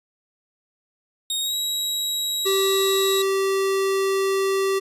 sawtooth tone with pitch glide, 3729 to 3849 Hz, A#7 to B7, 0 to -45 cents, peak -20 dBFS, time 1.3-3.22 s, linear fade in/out 2 ms, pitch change +55 cents, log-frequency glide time 1.4-1.55 s
square tone, 388.1 Hz, G4, 17 cents flat, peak -20 dBFS, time 2.45-4.8 s, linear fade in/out 20 ms
effects resampled to 32000 Hz

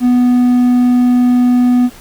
triangle tone, 246.9 Hz, B3, in tune, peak -5 dBFS, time 0-1.9 s, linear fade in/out 50 ms, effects pink hiss -38 dBFS RMS until 2 s

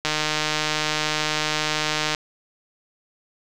click train, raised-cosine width 0.2 ms, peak -5 dBFS, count 322, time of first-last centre 0.05-2.148 s, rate 153 Hz, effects none

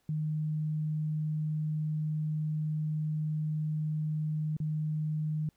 sine tone with dropouts, 153.9 Hz, D#3, 19 cents flat, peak -29 dBFS, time 0.09-5.49 s, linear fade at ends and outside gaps 2 ms, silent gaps 4.567-4.601 s, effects pink hiss -73 dBFS RMS until 5.56 s

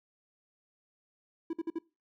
triangle tone bursts, 329 Hz, E4, 3 cents flat, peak -29 dBFS, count 4, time 1.5-1.787 s, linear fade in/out 5 ms, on 32 ms, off 53 ms, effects noise-tail reverb RT60 0.3 s tail -22 dB re dry

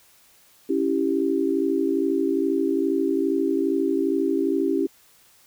sine chord, C# diminished, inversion none, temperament equal, 277.2 / 329.6 / 392 Hz, C#4 / E4 / G4, 0 / 0 / 0 cents, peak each -24 dBFS, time 0.69-4.87 s, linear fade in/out 10 ms, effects white hiss -56 dBFS RMS until 5.46 s

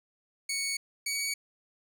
15% pulse tone pair in turn, 2227 / 2254 Hz, C#7 / C#7, +7 / +28 cents, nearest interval unison, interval 21 cents, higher second, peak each -23 dBFS, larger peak neither, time 0.49-0.77 / 1.06-1.34 s, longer neither, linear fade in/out 5 ms, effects none

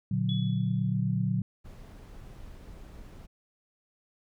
sine chord, Bb augmented, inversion none, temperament equal with one note detuned, 118.58 / 146.83 / 185 Hz, Bb2 / D3 / F#3, +30 / 0 / 0 cents, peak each -29 / -31 / -29 dBFS, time 0.11-1.42 s, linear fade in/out 5 ms
sine tone with exponential decay, 3400 Hz, G#7, 40 cents sharp, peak -34 dBFS, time 0.29-0.94 s, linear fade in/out 2 ms, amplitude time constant 140 ms
brown noise, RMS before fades -46 dBFS, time 1.64-3.27 s, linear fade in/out 20 ms
effects none

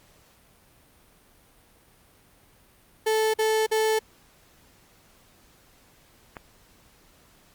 35% pulse tone bursts, 437.6 Hz, A4, 9 cents flat, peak -19 dBFS, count 3, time 3.06-3.992 s, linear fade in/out 10 ms, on 280 ms, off 46 ms
click, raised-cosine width 0.5 ms, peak -22 dBFS, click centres 6.368 s
effects pink hiss -58 dBFS RMS until 7.54 s + Opus 48 kbps

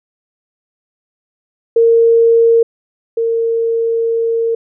sine tone pair in turn, 460.4 / 458.3 Hz, A#4 / A#4, -22 / -29 cents, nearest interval unison, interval 7 cents, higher first, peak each -6 / -12 dBFS, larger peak first, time 1.76-2.63 / 3.17-4.55 s, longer second, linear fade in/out 5 ms, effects none

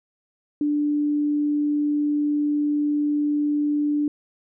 sine tone, 294.5 Hz, D4, 5 cents sharp, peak -19 dBFS, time 0.61-4.08 s, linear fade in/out 2 ms, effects none

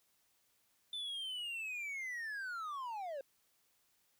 triangle linear sweep, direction down, 3546 to 523.3 Hz, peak -38 dBFS, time 0.93-3.21 s, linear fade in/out 2 ms, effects white hiss -75 dBFS RMS until 4.19 s

